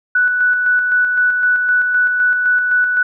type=tone with tremolo; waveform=sine; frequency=1482 Hz; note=F#6; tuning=2 cents sharp; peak=-10 dBFS; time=0.15-3.03 s; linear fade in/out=5 ms; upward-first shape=square; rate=3.9 Hz; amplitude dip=35%; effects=none